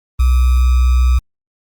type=tone with sample-and-hold; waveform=sine; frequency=62.6 Hz; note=B1; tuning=24 cents sharp; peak=-8 dBFS; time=0.19-1.19 s; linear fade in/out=10 ms; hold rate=1225 Hz; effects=Opus 24 kbps